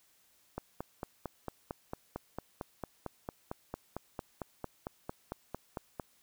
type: click train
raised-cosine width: 1 ms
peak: -23 dBFS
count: 25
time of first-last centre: 0.58-5.998 s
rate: 4.43 Hz
effects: white hiss -68 dBFS RMS until 6.22 s